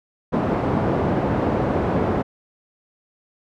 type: band-pass noise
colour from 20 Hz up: pink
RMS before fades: -21 dBFS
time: 0.32-2.23 s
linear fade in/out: 20 ms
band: 110 to 820 Hz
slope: 12 dB/octave
effects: none